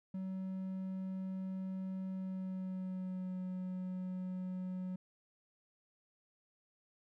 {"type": "tone with pitch glide", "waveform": "triangle", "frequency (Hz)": [188.8, 184.27], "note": ["F#3", "F#3"], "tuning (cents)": [35, -7], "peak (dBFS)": -36, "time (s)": [0.14, 4.96], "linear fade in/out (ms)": 5, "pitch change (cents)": -42, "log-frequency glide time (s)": [2.1, 3.38], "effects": []}